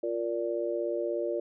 sine chord, Bb major, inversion second, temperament just, 349.6 / 466.2 / 582.7 Hz, F4 / Bb4 / D5, +2 / 0 / -14 cents, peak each -32 / -34 / -32 dBFS, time 0.03-1.4 s, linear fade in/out 5 ms, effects none

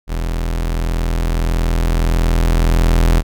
40% pulse tone with level ramp, 41.59 Hz, E1, 16 cents sharp, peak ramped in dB -17 to -8 dBFS, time 0.07-3.23 s, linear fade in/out 50 ms, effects none

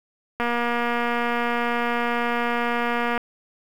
click train, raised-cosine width 0.5 ms, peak -10 dBFS, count 662, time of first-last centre 0.4-3.177 s, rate 238 Hz, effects 7-bit

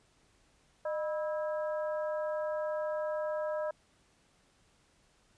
harmonic tone with a mistuned harmonic, 325.9 Hz, E4, 20 cents flat, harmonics 2 / 3 / 4 / 5, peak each -32 / -42 / -45 / -47 dBFS, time 0.85-3.71 s, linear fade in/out 5 ms, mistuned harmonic 2, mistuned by -110 cents, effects pink hiss -68 dBFS RMS until 5.37 s + resampled to 22050 Hz

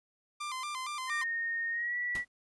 sawtooth tone with vibrato, 1108.7 Hz, C#6, in tune, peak -32 dBFS, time 0.4-1.24 s, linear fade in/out 10 ms, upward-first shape square, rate 4.3 Hz, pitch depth 120 cents each way
sine tone with pitch glide, 1846 to 1947.9 Hz, A#6 to B6, -17 to -24 cents, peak -31 dBFS, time 1.07-2.25 s, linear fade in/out 50 ms, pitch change +93 cents, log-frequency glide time 1.71-1.96 s
pink noise with exponential decay, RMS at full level -39 dBFS, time 2.15-2.28 s, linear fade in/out 2 ms, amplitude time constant 28 ms
effects resampled to 24000 Hz

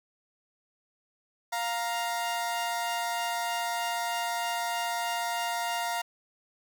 sawtooth tone pair together, 700 / 934.4 Hz, F5 / A#5, +4 / +4 cents, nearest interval perfect fourth, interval 500 cents, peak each -28 dBFS, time 1.52-6.02 s, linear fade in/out 10 ms, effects none

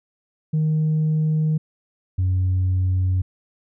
sine tone pair in turn, 155.56 / 92.5 Hz, D#3 / F#2, 0 / 0 cents, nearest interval major sixth, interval 900 cents, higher first, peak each -15 dBFS, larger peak neither, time 0.53-1.58 / 2.18-3.22 s, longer first, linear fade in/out 10 ms, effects tanh soft clip ceiling -15 dBFS

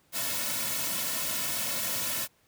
white noise with comb filter, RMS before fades -31 dBFS, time 0.12-2.28 s, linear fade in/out 50 ms, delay 2.5 ms, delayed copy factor -0.85, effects pink hiss -66 dBFS RMS until 2.47 s + high-pass 60 Hz 12 dB/octave

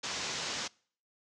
white low-pass noise, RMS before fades -37 dBFS, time 0.03-0.68 s, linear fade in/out 10 ms, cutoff 6800 Hz, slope 48 dB/octave, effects noise-tail reverb RT60 0.5 s tail -25 dB re dry + high-pass 100 Hz 12 dB/octave

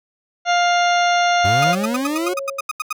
harmonic tone, 702 Hz, F5, 9 cents sharp, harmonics 1 / 2 / 3 / 4 / 5 / 6 / 8 / 9, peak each -15 / -21 / -25 / -27 / -29 / -31 / -33 / -34 dBFS, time 0.45-1.76 s, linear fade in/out 50 ms
40% pulse linear sweep, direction up, 87.4 to 371.2 Hz, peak -19 dBFS, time 1.44-2.34 s, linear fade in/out 10 ms
30% pulse tone bursts, 1244 Hz, D#6, 1 cent flat, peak -17 dBFS, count 13, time 1.62-2.928 s, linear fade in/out 5 ms, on 24 ms, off 83 ms
sine tone with tremolo, 549 Hz, C#5, 17 cents flat, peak -24 dBFS, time 1.66-2.61 s, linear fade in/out 5 ms, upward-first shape sine, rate 1.7 Hz, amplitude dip 75%
effects none

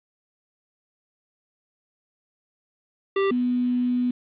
square / sine tone pair in turn, 392 / 246.9 Hz, G4 / B3, 0 / 0 cents, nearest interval minor sixth, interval 800 cents, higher first, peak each -20 dBFS, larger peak neither, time 3.16-3.31 / 3.31-4.11 s, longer second, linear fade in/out 5 ms, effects resampled to 8000 Hz + 8-bit

